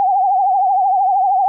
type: tone with vibrato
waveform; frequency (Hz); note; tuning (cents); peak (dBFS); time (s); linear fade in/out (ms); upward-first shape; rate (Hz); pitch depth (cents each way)
sine; 771; G5; -29; -11; 0-1.48; 0; triangle; 13; 120
effects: none